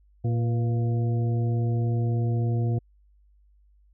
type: harmonic tone with a mistuned harmonic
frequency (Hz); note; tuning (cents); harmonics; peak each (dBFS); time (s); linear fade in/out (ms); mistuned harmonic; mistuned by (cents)
116.54; A#2; 0; 1 / 2 / 3 / 4 / 6; -22 / -34 / -35 / -39 / -41; 0.24-2.79; 10; 4; +66
effects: added 50 Hz sine -56 dBFS peak until 3.93 s